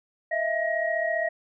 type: tone cluster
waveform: sine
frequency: 637 / 672 / 1892 Hz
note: D#5 / E5 / A#6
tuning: +41 / +33 / +25 cents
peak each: -28 dBFS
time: 0.31-1.29 s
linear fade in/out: 10 ms
effects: none